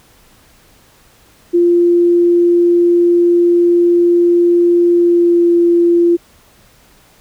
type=tone with pitch glide; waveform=sine; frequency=346.9 to 343.7 Hz; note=F4 to F4; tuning=-12 to -28 cents; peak=-7 dBFS; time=1.53-6.17 s; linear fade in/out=20 ms; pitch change=-16 cents; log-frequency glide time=4.91-5.54 s; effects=pink hiss -48 dBFS RMS until 7.2 s